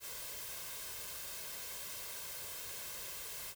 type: noise with comb filter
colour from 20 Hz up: white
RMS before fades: -45 dBFS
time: 0-3.55 s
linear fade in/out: 50 ms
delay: 1.9 ms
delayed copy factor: +0.55
effects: none